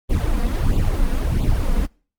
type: noise with flanger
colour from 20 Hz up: brown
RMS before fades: -18 dBFS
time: 0.09-1.87 s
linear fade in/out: 20 ms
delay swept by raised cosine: 0.27 to 4.27 ms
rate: 1.5 Hz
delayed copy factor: +0.9
effects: noise-tail reverb RT60 0.4 s tail -26 dB re dry + Opus 24 kbps